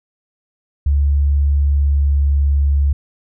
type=tone with pitch glide; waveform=sine; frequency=71.2 to 70.67 Hz; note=C#2 to C#2; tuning=+47 to +34 cents; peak=-11 dBFS; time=0.86-2.93 s; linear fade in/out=5 ms; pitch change=-13 cents; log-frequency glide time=1.63-2.21 s; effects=none